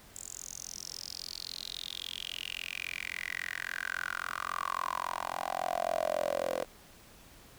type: tone with high-pass filter sweep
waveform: 10% pulse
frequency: 43.65 Hz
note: F1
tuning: in tune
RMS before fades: -37 dBFS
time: 0.14-6.65 s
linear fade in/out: 20 ms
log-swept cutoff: 7500 to 490 Hz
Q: 7.1
effects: pink hiss -56 dBFS RMS until 7.58 s